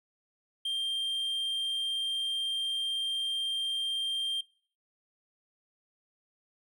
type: tone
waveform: triangle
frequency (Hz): 3179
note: G7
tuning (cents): +24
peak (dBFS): -28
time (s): 0.65-4.41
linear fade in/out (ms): 5
effects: noise-tail reverb RT60 0.5 s tail -22 dB re dry